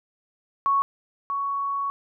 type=tone pair in turn; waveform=sine; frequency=1108.7 / 1115.8 Hz; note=C#6 / C#6; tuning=0 / +11 cents; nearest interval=unison; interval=11 cents; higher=second; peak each=-18 / -24 dBFS; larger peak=first; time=0.66-0.82 / 1.3-1.9 s; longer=second; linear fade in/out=0 ms; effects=none